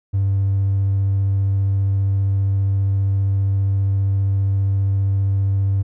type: tone with vibrato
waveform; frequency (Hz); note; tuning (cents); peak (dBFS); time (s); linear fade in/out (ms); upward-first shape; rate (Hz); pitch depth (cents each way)
triangle; 98; G2; 0; -12; 0.13-5.83; 20; sine; 15; 9
effects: tanh soft clip ceiling -11 dBFS